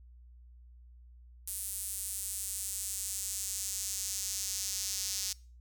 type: tone with high-pass filter sweep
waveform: square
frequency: 98 Hz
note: G2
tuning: in tune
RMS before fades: -37 dBFS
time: 1.47-5.33 s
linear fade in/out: 5 ms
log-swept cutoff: 9700 to 5600 Hz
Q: 2
effects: noise-tail reverb RT60 0.4 s tail -23 dB re dry + added 60 Hz sine -52 dBFS peak until 5.6 s